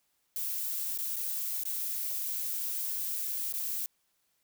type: noise with dropouts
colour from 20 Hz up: violet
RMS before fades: -34 dBFS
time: 0.36-3.86 s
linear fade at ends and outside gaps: 1 ms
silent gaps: 0.977-0.987 / 1.16-1.166 / 1.636-1.653 / 3.525-3.538 s
effects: white hiss -75 dBFS RMS until 4.43 s